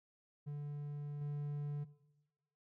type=tone with level steps; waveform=triangle; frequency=145.8 Hz; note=D3; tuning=12 cents flat; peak=-38 / -35 dBFS; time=0.46-1.85 s; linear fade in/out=20 ms; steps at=1.21 s; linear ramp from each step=5 ms; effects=noise-tail reverb RT60 1.0 s tail -17 dB re dry